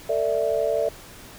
sine chord, A suspended fourth, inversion none, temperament equal with one note detuned, 449.8 / 587.3 / 659.3 Hz, A4 / D5 / E5, +38 / 0 / 0 cents, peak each -25 / -24 / -25 dBFS, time 0.09-0.89 s, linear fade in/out 5 ms, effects pink hiss -44 dBFS RMS until 1.38 s

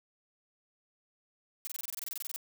blue noise bursts, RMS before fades -38 dBFS, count 16, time 1.65-2.361 s, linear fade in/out 0 ms, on 21 ms, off 25 ms, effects none

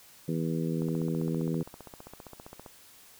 harmonic tone, 81.6 Hz, E2, 17 cents flat, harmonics 2 / 3 / 4 / 5 / 6, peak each -30 / -34 / -36 / -38 / -40 dBFS, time 0.28-1.63 s, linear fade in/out 5 ms
click train, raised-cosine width 1 ms, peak -30 dBFS, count 29, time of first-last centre 0.82-2.662 s, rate 15.2 Hz
effects white hiss -55 dBFS RMS until 3.19 s

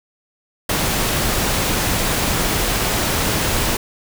pink noise, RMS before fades -19 dBFS, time 0.69-3.77 s, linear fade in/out 5 ms, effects none

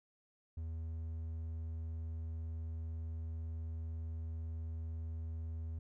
triangle tone, 81 Hz, E2, 30 cents flat, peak -37 dBFS, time 0.57-5.79 s, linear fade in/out 5 ms, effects none

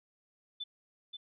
sine tone with echo, 3516 Hz, A7, 2 cents flat, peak -36 dBFS, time 0.6-0.64 s, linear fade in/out 10 ms, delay 530 ms, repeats 1, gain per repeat -5 dB, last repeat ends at 1.17 s, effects none

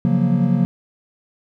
triangle chord, Gb major seventh, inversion second, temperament equal, 138.59 / 174.61 / 185 / 233.1 Hz, Db3 / F3 / Gb3 / Bb3, 0 / 0 / 0 / 0 cents, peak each -18 dBFS, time 0.05-0.65 s, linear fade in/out 0 ms, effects none

